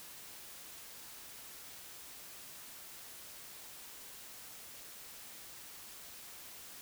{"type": "silence", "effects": ["white hiss -51 dBFS RMS until 6.81 s"]}